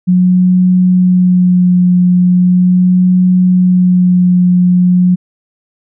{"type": "tone with vibrato", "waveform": "sine", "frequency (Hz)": 181, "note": "F#3", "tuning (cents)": -38, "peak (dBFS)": -5, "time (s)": [0.07, 5.16], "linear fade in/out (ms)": 20, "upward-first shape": "sine", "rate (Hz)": 0.39, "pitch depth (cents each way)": 15, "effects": []}